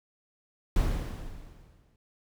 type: noise with exponential decay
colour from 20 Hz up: brown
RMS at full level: -24 dBFS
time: 0.76-1.96 s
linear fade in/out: 2 ms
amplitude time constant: 260 ms
effects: none